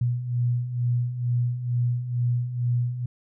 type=beating tone pair; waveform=sine; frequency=120 / 122.2 Hz; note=B2 / B2; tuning=-49 / -18 cents; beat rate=2.2 Hz; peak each=-29 / -23 dBFS; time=0.01-3.06 s; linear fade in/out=5 ms; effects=none